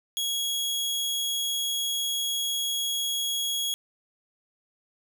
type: tone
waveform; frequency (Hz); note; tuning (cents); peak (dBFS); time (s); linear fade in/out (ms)
sawtooth; 3322; G#7; 0; -23; 0.17-3.74; 0
effects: none